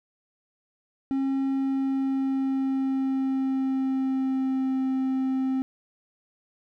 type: tone with pitch glide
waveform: triangle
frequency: 270 to 263.1 Hz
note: C#4 to C4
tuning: -45 to +10 cents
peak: -21 dBFS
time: 1.11-5.62 s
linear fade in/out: 0 ms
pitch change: -45 cents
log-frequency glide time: 1.46-4.83 s
effects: none